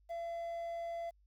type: tone with quantisation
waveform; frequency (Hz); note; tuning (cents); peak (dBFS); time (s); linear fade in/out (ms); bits
triangle; 678; E5; +49; -36; 0.09-1.11; 20; 11
effects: added 50 Hz sine -65 dBFS peak until 1.26 s